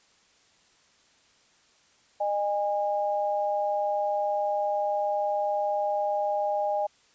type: tone pair together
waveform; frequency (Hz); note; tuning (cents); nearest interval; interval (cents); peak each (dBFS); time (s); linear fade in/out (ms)
sine; 610.4 / 817; D#5 / G#5; -33 / -29; perfect fourth; 504; -27 / -27; 2.2-6.87; 10
effects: white hiss -62 dBFS RMS until 7.14 s + resampled to 16000 Hz